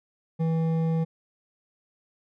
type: tone with hard clipping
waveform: sine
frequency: 162.8 Hz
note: E3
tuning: 21 cents flat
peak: -24 dBFS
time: 0.39-1.05 s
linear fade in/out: 20 ms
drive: 9 dB
effects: none